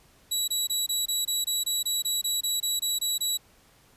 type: tone bursts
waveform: 20% pulse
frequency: 3907 Hz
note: B7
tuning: 19 cents flat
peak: -19 dBFS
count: 16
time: 0.31-3.375 s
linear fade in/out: 10 ms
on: 170 ms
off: 23 ms
effects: pink hiss -59 dBFS RMS until 3.96 s + resampled to 32000 Hz